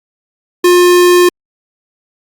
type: tone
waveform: square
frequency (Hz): 355.4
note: F4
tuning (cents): +30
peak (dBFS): -5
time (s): 0.64-1.29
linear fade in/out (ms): 5
effects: Opus 48 kbps